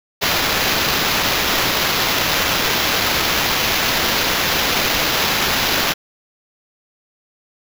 blue noise with sample-and-hold, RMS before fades -18 dBFS, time 0.21-5.94 s, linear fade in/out 20 ms, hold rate 8820 Hz, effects none

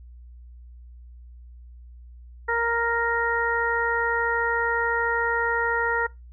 harmonic tone, 466.2 Hz, A#4, in tune, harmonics 1 / 2 / 3 / 4, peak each -27 / -27 / -27 / -27 dBFS, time 2.48-6.07 s, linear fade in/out 10 ms, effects noise-tail reverb RT60 0.2 s tail -22 dB re dry + added 60 Hz sine -42 dBFS peak until 6.32 s

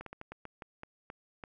slowing click train, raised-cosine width 0.5 ms, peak -28 dBFS, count 10, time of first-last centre 0.01-1.438 s, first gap 53 ms, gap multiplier 1.26, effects none

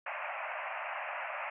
pink band-pass noise, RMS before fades -39 dBFS, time 0.06-1.5 s, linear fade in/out 5 ms, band 580 to 2700 Hz, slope 96 dB/octave, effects none

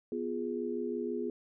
sine chord, F diminished, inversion second, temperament equal, 246.9 / 349.2 / 415.3 Hz, Cb4 / F4 / Ab4, 0 / 0 / 0 cents, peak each -37 / -37 / -36 dBFS, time 0.12-1.3 s, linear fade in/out 2 ms, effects none

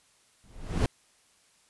brown noise with exponential growth, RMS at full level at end -19 dBFS, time 0.44-0.86 s, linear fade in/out 2 ms, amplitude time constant 91 ms, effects white hiss -64 dBFS RMS until 1.69 s + resampled to 24000 Hz

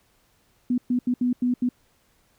sine tone bursts at uneven times, 246.9 Hz, B3, in tune, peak -19 dBFS, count 6, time 0.7-0.78 / 0.9-0.99 / 1.07-1.14 / 1.21-1.33 / 1.42-1.54 / 1.62-1.69 s, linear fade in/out 5 ms, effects pink hiss -64 dBFS RMS until 2.38 s

